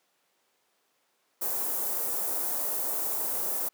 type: band-stop noise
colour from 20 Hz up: white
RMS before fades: -30 dBFS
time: 1.41-3.69 s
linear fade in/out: 10 ms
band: 790 to 12000 Hz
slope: 12 dB/octave
effects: pink hiss -71 dBFS RMS until 3.73 s + high-pass 400 Hz 12 dB/octave